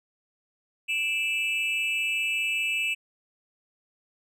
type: tone with amplitude modulation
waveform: triangle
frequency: 2637 Hz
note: E7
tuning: in tune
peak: -19 dBFS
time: 0.88-2.95 s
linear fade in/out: 20 ms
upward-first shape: sine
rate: 275 Hz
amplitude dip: 90%
effects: none